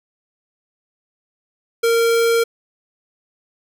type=tone; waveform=square; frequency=462.1 Hz; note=A#4; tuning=15 cents flat; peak=-14 dBFS; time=1.83-2.44 s; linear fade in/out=10 ms; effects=none